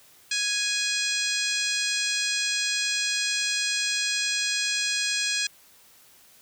harmonic tone with a mistuned harmonic, 830.6 Hz, G#5, in tune, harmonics 2 / 3 / 4 / 5 / 6 / 7 / 8 / 9 / 10, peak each -32 / -30 / -32 / -31 / -33 / -35 / -37 / -34 / -38 dBFS, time 0.31-5.47 s, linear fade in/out 5 ms, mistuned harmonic 9, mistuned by -16 cents, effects white hiss -55 dBFS RMS until 6.41 s

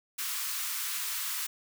white high-pass noise, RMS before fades -34 dBFS, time 0.18-1.47 s, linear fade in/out 10 ms, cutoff 1000 Hz, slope 48 dB/octave, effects none

